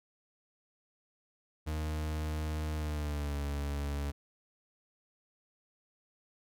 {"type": "tone with pitch glide", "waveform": "40% pulse", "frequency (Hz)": [77.1, 71.52], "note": ["D#2", "D2"], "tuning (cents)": [-15, -45], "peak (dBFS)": -32, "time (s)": [1.66, 4.12], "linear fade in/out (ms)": 20, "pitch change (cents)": -130, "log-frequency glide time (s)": [2.74, 3.39], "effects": []}